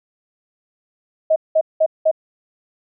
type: tone bursts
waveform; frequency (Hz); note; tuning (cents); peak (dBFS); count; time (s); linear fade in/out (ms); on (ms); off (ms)
sine; 633; D#5; +30; -11; 4; 1.3-2.114; 10; 61; 190
effects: none